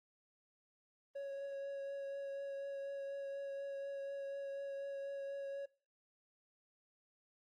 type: tone with vibrato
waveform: triangle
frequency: 554.4 Hz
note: C#5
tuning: in tune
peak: -39 dBFS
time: 1.15-5.66 s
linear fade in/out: 10 ms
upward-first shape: triangle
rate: 4.1 Hz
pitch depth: 13 cents each way
effects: noise-tail reverb RT60 0.4 s tail -22 dB re dry + Opus 32 kbps